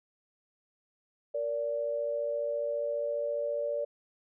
sine tone pair together, 465.4 / 580.1 Hz, A#4 / D5, -3 / -21 cents, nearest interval major third, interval 382 cents, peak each -36 / -30 dBFS, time 1.34-3.85 s, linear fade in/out 10 ms, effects none

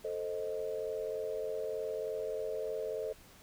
sine chord, A diminished, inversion none, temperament equal, 440 / 523.3 / 622.3 Hz, A4 / C5 / Eb5, 0 / 0 / 0 cents, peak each -37 / -40 / -40 dBFS, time 0.04-3.13 s, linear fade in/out 10 ms, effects pink hiss -58 dBFS RMS until 3.42 s

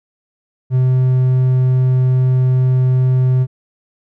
triangle tone, 128.4 Hz, C3, 32 cents flat, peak -8 dBFS, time 0.7-3.47 s, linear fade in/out 50 ms, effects none

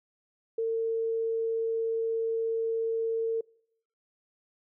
sine tone, 452.8 Hz, A4, 50 cents sharp, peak -26 dBFS, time 0.58-3.41 s, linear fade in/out 5 ms, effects noise-tail reverb RT60 0.7 s tail -25 dB re dry

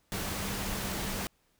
sine tone in noise, 196 Hz, G3, in tune, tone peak -40 dBFS, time 0.12-1.27 s, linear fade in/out 0 ms, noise pink, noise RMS -35 dBFS, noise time 0.12-1.27 s, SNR -8 dB, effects pink hiss -71 dBFS RMS until 1.59 s

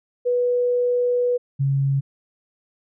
sine tone pair in turn, 490.3 / 137.59 Hz, B4 / C#3, -13 / -13 cents, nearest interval octave + minor seventh, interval 2200 cents, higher first, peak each -17 dBFS, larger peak neither, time 0.25-1.38 / 1.59-2.01 s, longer first, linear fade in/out 20 ms, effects none

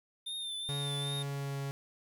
square tone with vibrato, 3600 Hz, A7, 39 cents sharp, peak -37 dBFS, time 0.26-1.23 s, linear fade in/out 10 ms, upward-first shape triangle, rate 2.5 Hz, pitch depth 54 cents each way
45% pulse tone with pitch glide, 142.1 to 138.69 Hz, C#3 to C#3, +43 to +1 cents, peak -35 dBFS, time 0.69-1.71 s, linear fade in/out 0 ms, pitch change -42 cents, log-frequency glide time 0.97-1.6 s
effects 11-bit

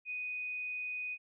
sine tone, 2489 Hz, D#7, in tune, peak -36 dBFS, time 0.05-1.18 s, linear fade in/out 50 ms, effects none

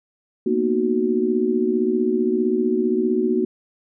sine chord, B major seventh, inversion third, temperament just, 231.5 / 246.9 / 308.7 / 370.4 Hz, A#3 / B3 / D#4 / F#4, -12 / 0 / -14 / +2 cents, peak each -23 / -25 / -25 / -20 dBFS, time 0.46-3.45 s, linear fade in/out 5 ms, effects none

